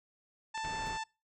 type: harmonic tone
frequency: 884 Hz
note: A5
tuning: 8 cents sharp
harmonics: 1 / 2 / 3 / 4 / 5 / 6 / 7 / 8 / 9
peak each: -37 / -43 / -47 / -49 / -51 / -53 / -54 / -55 / -56 dBFS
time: 0.54-1.04 s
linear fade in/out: 10 ms
type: clicks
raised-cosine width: 0.3 ms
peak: -30 dBFS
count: 2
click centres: 0.577 / 0.649 s
type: low-pass noise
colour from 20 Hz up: pink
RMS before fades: -45 dBFS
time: 0.63-0.98 s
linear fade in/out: 20 ms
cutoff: 1900 Hz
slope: 12 dB/octave
type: tone with exponential decay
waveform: sawtooth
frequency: 164.81 Hz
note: E3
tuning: in tune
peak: -38 dBFS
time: 0.86-0.94 s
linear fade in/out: 5 ms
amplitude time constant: 17 ms
effects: noise-tail reverb RT60 0.3 s tail -25 dB re dry